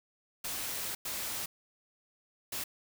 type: noise bursts at uneven times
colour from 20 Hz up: white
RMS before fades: -37 dBFS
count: 3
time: 0.44-0.95 / 1.05-1.46 / 2.52-2.64 s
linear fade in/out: 5 ms
effects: none